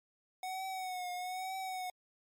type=tone with vibrato; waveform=square; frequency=740 Hz; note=F#5; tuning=in tune; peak=-38 dBFS; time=0.43-1.9 s; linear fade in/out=2 ms; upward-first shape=triangle; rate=1.1 Hz; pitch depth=60 cents each way; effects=MP3 96 kbps